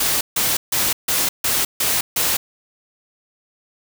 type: noise bursts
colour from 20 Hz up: white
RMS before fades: -19 dBFS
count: 7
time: 0-2.37 s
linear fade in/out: 5 ms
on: 210 ms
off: 150 ms
effects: none